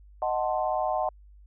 sine chord, D# diminished seventh, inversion none, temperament equal, 622.3 / 740 / 880 / 1046.5 Hz, D#5 / F#5 / A5 / C6, 0 / 0 / 0 / 0 cents, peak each -29 / -28 / -32 / -34 dBFS, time 0.22-1.09 s, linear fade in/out 2 ms, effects added 50 Hz sine -49 dBFS peak until 1.46 s

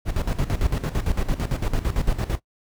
brown noise with tremolo, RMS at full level -21 dBFS, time 0.05-2.4 s, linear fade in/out 50 ms, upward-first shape square, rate 8.9 Hz, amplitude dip 75%, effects noise-tail reverb RT60 0.1 s tail -21 dB re dry

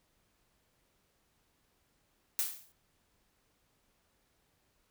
blue noise with exponential decay, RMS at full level -29 dBFS, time 2.39-2.72 s, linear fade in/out 0 ms, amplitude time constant 71 ms, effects pink hiss -74 dBFS RMS until 4.9 s

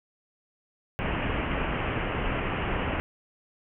pink low-pass noise, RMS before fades -29 dBFS, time 0.99-3 s, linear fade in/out 0 ms, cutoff 3000 Hz, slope 96 dB/octave, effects none

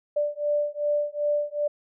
sine beating tone pair, 587.3 / 589.9 Hz, D5 / D5, 0 / +8 cents, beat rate 2.6 Hz, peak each -26 dBFS, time 0.16-1.68 s, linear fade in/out 10 ms, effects none

